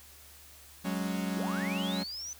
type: chord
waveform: 45% pulse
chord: F# suspended second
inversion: none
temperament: equal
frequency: 185 / 207.7 / 277.2 Hz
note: F#3 / G#3 / C#4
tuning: 0 / 0 / 0 cents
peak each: -33 / -36 / -38 dBFS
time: 0.84-2.04 s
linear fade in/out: 20 ms
type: linear sweep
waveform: sine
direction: up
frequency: 283.5 to 6130 Hz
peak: -37 dBFS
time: 1.37-2.33 s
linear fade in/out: 0 ms
effects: added 72 Hz sine -58 dBFS peak until 2.39 s + white hiss -54 dBFS RMS until 2.39 s